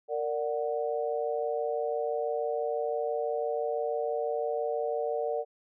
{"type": "chord", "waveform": "sine", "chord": "Bb augmented", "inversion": "none", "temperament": "equal with one note detuned", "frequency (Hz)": [461.3, 587.3, 740], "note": ["Bb4", "D5", "F#5"], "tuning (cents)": [-18, 0, 0], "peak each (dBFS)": [-31, -32, -35], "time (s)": [0.08, 5.45], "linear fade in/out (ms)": 50, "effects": []}